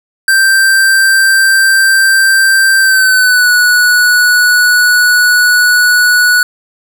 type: tone with pitch glide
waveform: square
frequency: 1568 to 1471.5 Hz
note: G6 to F#6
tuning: 0 to -10 cents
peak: -6 dBFS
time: 0.28-6.43 s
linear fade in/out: 2 ms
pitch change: -110 cents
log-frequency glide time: 2.79-3.5 s
effects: none